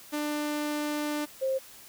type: tone pair in turn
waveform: sawtooth / sine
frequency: 297.5 / 530.1 Hz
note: D4 / C5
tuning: +22 / +23 cents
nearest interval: minor seventh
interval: 1001 cents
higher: second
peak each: -25 dBFS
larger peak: neither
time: 0.12-1.26 / 1.41-1.59 s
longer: first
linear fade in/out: 20 ms
effects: white hiss -50 dBFS RMS until 1.88 s